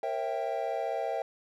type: chord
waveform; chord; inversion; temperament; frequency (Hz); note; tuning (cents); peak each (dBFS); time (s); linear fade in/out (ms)
triangle; A# diminished seventh; none; equal with one note detuned; 466.2 / 541.4 / 659.3 / 784; A#4 / C#5 / E5 / G5; 0 / -41 / 0 / 0; -35 / -34 / -32 / -33; 0.03-1.22; 2
effects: none